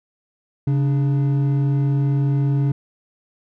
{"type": "tone pair together", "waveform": "triangle", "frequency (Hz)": [137.48, 294.1], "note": ["C#3", "D4"], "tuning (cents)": [-14, 3], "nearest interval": "octave + minor second", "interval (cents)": 1317, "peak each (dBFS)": [-14, -25], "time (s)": [0.67, 2.72], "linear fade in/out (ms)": 5, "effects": []}